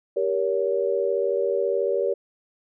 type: chord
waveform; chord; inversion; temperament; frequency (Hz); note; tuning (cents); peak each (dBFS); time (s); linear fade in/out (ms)
sine; G diminished; none; just; 392 / 470.4 / 564.5; G4 / Bb4 / Db5; 0 / +16 / +31; -25; 0.16-2.14; 10
effects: none